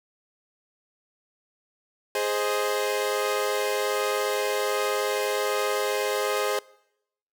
sawtooth chord, Ab major, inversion none, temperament equal, 415.3 / 523.3 / 622.3 Hz, Ab4 / C5 / Eb5, 0 / 0 / 0 cents, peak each -23 / -24 / -28 dBFS, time 2.15-6.59 s, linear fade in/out 2 ms, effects noise-tail reverb RT60 0.8 s tail -23 dB re dry

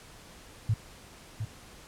sine tone with echo, 109 Hz, A2, 16 cents flat, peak -22 dBFS, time 0.69-0.74 s, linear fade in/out 5 ms, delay 710 ms, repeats 1, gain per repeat -8 dB, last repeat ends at 1.45 s, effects pink hiss -51 dBFS RMS until 1.87 s + low-pass 11000 Hz 12 dB/octave

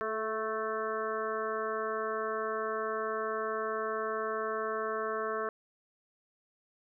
harmonic tone with a mistuned harmonic, 220 Hz, A3, in tune, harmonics 1 / 2 / 3 / 5 / 6 / 7 / 8, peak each -47 / -35 / -39 / -37 / -39 / -43 / -45 dBFS, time 0.01-5.49 s, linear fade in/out 0 ms, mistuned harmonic 2, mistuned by -18 cents, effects none

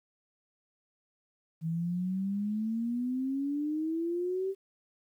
sine exponential sweep, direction up, 160 to 392 Hz, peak -29 dBFS, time 1.61-4.55 s, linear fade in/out 50 ms, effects 11-bit

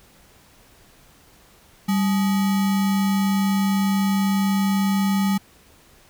sine tone with sample-and-hold, 196 Hz, G3, in tune, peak -17 dBFS, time 1.88-5.38 s, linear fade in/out 10 ms, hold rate 1050 Hz, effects pink hiss -53 dBFS RMS until 6.09 s

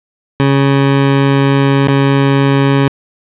20% pulse tone with dropouts, 138.2 Hz, C#3, 5 cents flat, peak -3 dBFS, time 0.4-2.88 s, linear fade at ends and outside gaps 0 ms, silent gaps 1.873-1.884 s, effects resampled to 8000 Hz + 7-bit

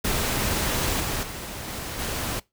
pink noise with level steps, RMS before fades -25 / -28 / -35 / -33 / -29 dBFS, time 0.04-2.4 s, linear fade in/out 10 ms, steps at 1 / 1.23 / 1.68 / 1.99 s, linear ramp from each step 2 ms, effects noise-tail reverb RT60 0.2 s tail -22 dB re dry

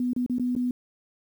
sine tone with dropouts, 247.7 Hz, B3, 5 cents sharp, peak -23 dBFS, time 0-0.71 s, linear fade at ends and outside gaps 2 ms, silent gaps 0.133-0.163 / 0.263-0.297 / 0.384-0.396 / 0.552-0.563 s, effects 9-bit

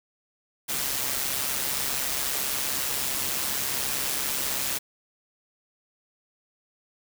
white noise with amplitude modulation, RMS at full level -26 dBFS, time 0.68-4.79 s, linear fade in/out 20 ms, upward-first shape sine, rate 135 Hz, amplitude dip 50%, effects none

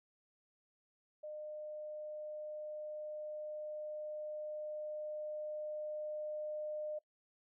sine tone with level ramp, 607 Hz, D#5, 43 cents flat, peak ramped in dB -43 to -38 dBFS, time 1.23-6.99 s, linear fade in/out 10 ms, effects noise-tail reverb RT60 0.1 s tail -21 dB re dry

